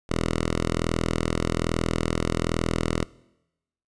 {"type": "tone", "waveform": "5% pulse", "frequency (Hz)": 41.2, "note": "E1", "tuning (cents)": 0, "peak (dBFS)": -12, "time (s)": [0.09, 3.05], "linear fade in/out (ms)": 10, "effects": ["noise-tail reverb RT60 0.9 s tail -22 dB re dry", "resampled to 22050 Hz"]}